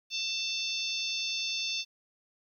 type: harmonic tone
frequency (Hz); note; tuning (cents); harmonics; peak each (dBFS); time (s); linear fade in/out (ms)
890; A5; +20; 3 / 4 / 5 / 6 / 7; -36 / -35 / -37 / -38 / -42; 0.1-1.85; 50
effects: 11-bit